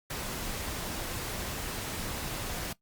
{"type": "noise", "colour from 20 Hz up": "pink", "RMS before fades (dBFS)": -36, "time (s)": [0.1, 2.73], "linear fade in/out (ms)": 5, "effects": ["noise-tail reverb RT60 0.1 s tail -19 dB re dry", "Opus 48 kbps"]}